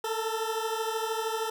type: beating tone pair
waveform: 20% pulse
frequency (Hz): 440 / 453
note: A4 / A#4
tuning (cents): 0 / -50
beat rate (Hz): 13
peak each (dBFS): -26 / -28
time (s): 0.04-1.5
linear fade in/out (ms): 5
effects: none